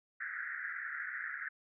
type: band-pass noise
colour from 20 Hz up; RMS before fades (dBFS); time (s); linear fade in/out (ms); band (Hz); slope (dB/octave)
pink; -41; 0.2-1.49; 10; 1400 to 2000; 96
effects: none